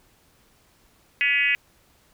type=tone with frequency modulation; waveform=sine; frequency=2252 Hz; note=C#7; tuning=27 cents sharp; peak=-18 dBFS; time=1.21-1.55 s; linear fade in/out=0 ms; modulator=272 Hz; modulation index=1.7; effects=pink hiss -60 dBFS RMS until 2.13 s